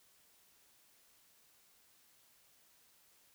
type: silence
effects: white hiss -68 dBFS RMS until 3.34 s